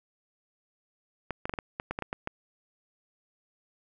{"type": "clicks", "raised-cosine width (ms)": 0.5, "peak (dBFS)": -17, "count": 11, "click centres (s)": [1.307, 1.455, 1.495, 1.538, 1.588, 1.799, 1.91, 1.989, 2.023, 2.129, 2.274], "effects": []}